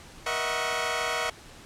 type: tone cluster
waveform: 15% pulse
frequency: 476.5 / 623 / 656 / 744 / 1102 Hz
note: A#4 / D#5 / E5 / F#5 / C#6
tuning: +38 / +2 / -9 / +9 / -11 cents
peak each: -27 dBFS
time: 0.26-1.3 s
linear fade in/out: 5 ms
effects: pink hiss -48 dBFS RMS until 1.65 s + low-pass 9000 Hz 12 dB/octave